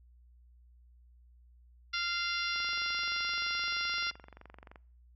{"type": "harmonic tone", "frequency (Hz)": 694, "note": "F5", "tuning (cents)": -11, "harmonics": [2, 3, 4, 5, 6, 7, 8], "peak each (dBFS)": [-36, -38, -39, -40, -41, -41, -42], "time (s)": [1.93, 4.11], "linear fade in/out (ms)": 10}
{"type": "click train", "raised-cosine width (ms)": 0.5, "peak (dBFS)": -35, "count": 52, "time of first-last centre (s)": [2.56, 4.758], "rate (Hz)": 23.2}
{"effects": ["noise-tail reverb RT60 0.6 s tail -25 dB re dry", "added 60 Hz sine -57 dBFS peak until 5.15 s"]}